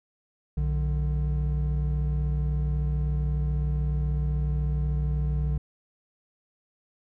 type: tone pair together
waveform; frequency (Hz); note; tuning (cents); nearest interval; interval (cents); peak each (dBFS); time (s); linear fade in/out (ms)
triangle; 61.7 / 148.88; B1 / D3; -1 / +24; octave + minor third; 1525; -23 / -26; 0.57-5.58; 5
effects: none